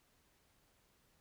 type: silence
effects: pink hiss -73 dBFS RMS until 1.2 s